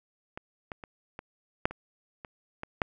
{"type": "clicks", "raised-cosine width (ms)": 0.5, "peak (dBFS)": [-23, -22, -27, -24, -8, -26, -26, -21, -10], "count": 9, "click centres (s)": [0.375, 0.718, 0.838, 1.191, 1.655, 1.71, 2.248, 2.634, 2.818], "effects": []}